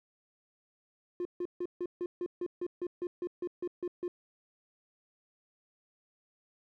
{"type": "tone bursts", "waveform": "triangle", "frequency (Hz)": 353.8, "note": "F4", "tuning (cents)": 23, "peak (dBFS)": -29, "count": 15, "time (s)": [1.2, 4.08], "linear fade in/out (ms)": 2, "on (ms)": 52, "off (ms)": 150, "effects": ["tanh soft clip ceiling -27 dBFS"]}